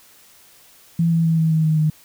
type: tone with pitch steps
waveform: sine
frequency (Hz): 167.3 / 165.09 / 162.91 / 160.76 / 158.64 / 156.55 / 154.48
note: E3 / E3 / E3 / E3 / D#3 / D#3 / D#3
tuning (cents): +26 / +3 / -20 / -43 / +34 / +11 / -12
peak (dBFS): -14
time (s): 0.99-1.9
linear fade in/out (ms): 5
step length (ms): 130
effects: white hiss -50 dBFS RMS until 2.04 s